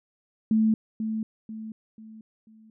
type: tone with echo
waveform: sine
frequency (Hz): 219.5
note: A3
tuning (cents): -4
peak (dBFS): -18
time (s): 0.51-0.74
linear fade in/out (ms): 2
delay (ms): 490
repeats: 4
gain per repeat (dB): -8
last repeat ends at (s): 2.7
effects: none